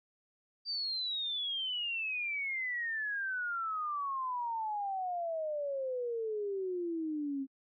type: exponential sweep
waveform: sine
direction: down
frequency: 4699 to 265.5 Hz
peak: -33 dBFS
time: 0.65-7.47 s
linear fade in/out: 50 ms
effects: AAC 32 kbps